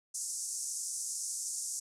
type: band-pass noise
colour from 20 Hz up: pink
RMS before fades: -38 dBFS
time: 0.14-1.8 s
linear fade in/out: 10 ms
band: 5800 to 10000 Hz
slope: 48 dB/octave
effects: none